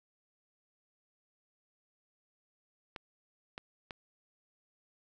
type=clicks; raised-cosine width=0.3 ms; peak=-25 dBFS; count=3; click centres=2.962 / 3.579 / 3.908 s; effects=none